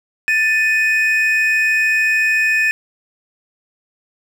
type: tone pair together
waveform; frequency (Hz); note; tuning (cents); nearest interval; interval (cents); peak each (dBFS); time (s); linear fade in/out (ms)
triangle; 1766.5 / 2500; A6 / D#7; +6 / +8; tritone; 602; -14; 0.28-2.71; 0
effects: none

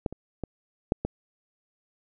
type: clicks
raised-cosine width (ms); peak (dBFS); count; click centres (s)
2; -13 / -24 / -18 / -8 / -14; 5; 0.062 / 0.126 / 0.437 / 0.921 / 1.05
effects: none

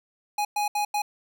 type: tone bursts at uneven times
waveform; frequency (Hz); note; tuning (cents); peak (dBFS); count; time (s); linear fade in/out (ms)
square; 830.6; G#5; 0; -24; 4; 0.38-0.45 / 0.56-0.68 / 0.75-0.85 / 0.94-1.02; 5
effects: none

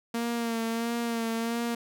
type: tone with vibrato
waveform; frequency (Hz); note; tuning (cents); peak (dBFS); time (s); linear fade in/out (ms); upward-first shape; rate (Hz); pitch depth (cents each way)
sawtooth; 231.2; A#3; -14; -24; 0.14-1.75; 5; sine; 1.5; 33
effects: none

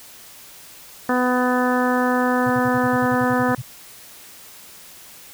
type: harmonic tone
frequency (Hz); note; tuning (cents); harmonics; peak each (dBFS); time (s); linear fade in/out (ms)
250; B3; +21; 1 / 2 / 3 / 4 / 5 / 6 / 7; -20 / -23 / -25 / -26 / -27 / -28 / -28; 1.09-3.55; 2
type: tone bursts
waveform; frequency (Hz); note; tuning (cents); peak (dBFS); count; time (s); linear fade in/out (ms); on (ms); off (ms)
sine; 125.6; B2; +30; -25; 13; 2.46-3.62; 10; 44; 49
effects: white hiss -43 dBFS RMS until 5.33 s

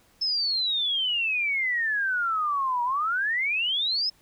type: exponential two-way sweep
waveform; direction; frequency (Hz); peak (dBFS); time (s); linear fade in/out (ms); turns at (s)
sine; down then up; 5274 to 948 to 5274; -23; 0.21-4.1; 10; 2.83
effects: pink hiss -61 dBFS RMS until 4.21 s

